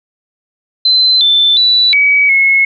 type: tone with pitch steps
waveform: sine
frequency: 4060 / 3535 / 3960 / 2273 / 2179 Hz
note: B7 / A7 / B7 / C#7 / C#7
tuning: +47 / +7 / +4 / +43 / -30 cents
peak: -6 dBFS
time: 0.85-2.65 s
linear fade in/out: 5 ms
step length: 360 ms
effects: none